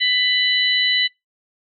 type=harmonic tone; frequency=995 Hz; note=B5; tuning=13 cents sharp; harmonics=2 / 3 / 4; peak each=-20 / -20 / -20 dBFS; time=0-1.08 s; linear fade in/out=20 ms; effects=noise-tail reverb RT60 0.2 s tail -24 dB re dry